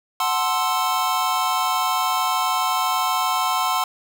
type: chord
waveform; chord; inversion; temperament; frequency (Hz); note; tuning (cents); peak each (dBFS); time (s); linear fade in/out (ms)
square; F# half-diminished seventh; none; equal; 740 / 880 / 1046.5 / 1318.5; F#5 / A5 / C6 / E6; 0 / 0 / 0 / 0; -26 / -28 / -23 / -27; 0.2-3.84; 2
effects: none